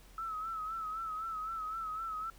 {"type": "tone with vibrato", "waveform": "sine", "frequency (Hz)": 1300, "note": "E6", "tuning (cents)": -24, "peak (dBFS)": -36, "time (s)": [0.18, 2.3], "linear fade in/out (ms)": 2, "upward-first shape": "sine", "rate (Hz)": 3.9, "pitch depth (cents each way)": 58, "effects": ["added 43 Hz sine -56 dBFS peak until 2.38 s", "pink hiss -61 dBFS RMS until 2.38 s"]}